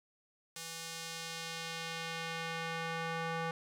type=tone with band-pass filter sweep; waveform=square; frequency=164.81 Hz; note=E3; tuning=in tune; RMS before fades=-40 dBFS; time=0.56-3.51 s; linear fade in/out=2 ms; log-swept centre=7500 to 1200 Hz; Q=0.77; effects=none